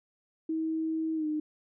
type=tone with pitch glide; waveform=sine; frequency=320 to 305.4 Hz; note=D#4 to D#4; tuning=+49 to -32 cents; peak=-28 dBFS; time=0.49-1.4 s; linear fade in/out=5 ms; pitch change=-81 cents; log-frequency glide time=1.15-1.26 s; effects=none